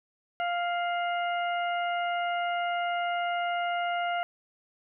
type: harmonic tone with a mistuned harmonic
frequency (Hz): 698.5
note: F5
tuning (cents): 0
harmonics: 1 / 2 / 3 / 4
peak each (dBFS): -28 / -34 / -38 / -40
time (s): 0.4-4.23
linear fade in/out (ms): 0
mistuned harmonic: 4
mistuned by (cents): +33
effects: none